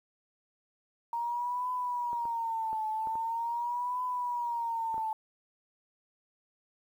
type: tone with vibrato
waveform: sine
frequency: 932.3 Hz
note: A#5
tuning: in tune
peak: -30 dBFS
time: 1.13-5.13 s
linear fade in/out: 2 ms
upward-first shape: triangle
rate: 0.43 Hz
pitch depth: 130 cents each way
type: clicks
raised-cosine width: 1 ms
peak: -32 dBFS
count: 7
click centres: 2.131 / 2.254 / 2.73 / 3.072 / 3.155 / 4.943 / 4.98 s
effects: 10-bit